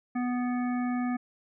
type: harmonic tone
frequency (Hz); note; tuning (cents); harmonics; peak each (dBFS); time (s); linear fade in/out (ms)
246.9; B3; 0; 1 / 3 / 5 / 7 / 9; -27 / -37 / -41 / -44 / -46; 0.15-1.17; 10
effects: none